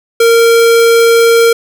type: tone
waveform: square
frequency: 462.3 Hz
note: A#4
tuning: 14 cents flat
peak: -5 dBFS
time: 0.2-1.53 s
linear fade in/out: 5 ms
effects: none